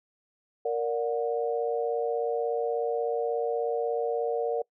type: chord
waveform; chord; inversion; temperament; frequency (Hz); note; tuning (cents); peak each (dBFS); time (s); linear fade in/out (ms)
sine; Bb augmented; none; just; 466.2 / 582.7 / 728.4; Bb4 / D5 / F#5; 0 / -14 / -27; -27 / -32 / -33; 0.65-4.62; 5
effects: noise-tail reverb RT60 0.1 s tail -24 dB re dry